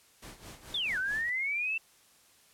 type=noise with tremolo; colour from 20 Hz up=pink; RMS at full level=-46 dBFS; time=0.22-1.3 s; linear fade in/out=5 ms; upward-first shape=sine; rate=4.6 Hz; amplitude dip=75%
type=linear two-way sweep; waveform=sine; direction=down then up; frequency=3665 to 1470 to 2691 Hz; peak=-29 dBFS; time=0.74-1.78 s; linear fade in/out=5 ms; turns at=0.98 s
effects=white hiss -62 dBFS RMS until 2.53 s + low-pass 12000 Hz 12 dB/octave